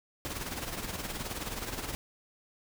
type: noise with tremolo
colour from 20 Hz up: pink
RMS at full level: -35 dBFS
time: 0.25-1.95 s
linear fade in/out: 0 ms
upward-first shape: sine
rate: 19 Hz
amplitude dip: 60%
effects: none